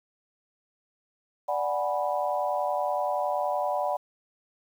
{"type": "chord", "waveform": "sine", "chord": "G# half-diminished seventh", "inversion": "second", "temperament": "equal with one note detuned", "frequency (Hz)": [587.3, 740, 830.6, 984.9], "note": ["D5", "F#5", "G#5", "B5"], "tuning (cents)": [0, 0, 0, -5], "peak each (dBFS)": [-29, -29, -34, -32], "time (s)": [1.48, 3.97], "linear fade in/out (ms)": 10, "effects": ["9-bit"]}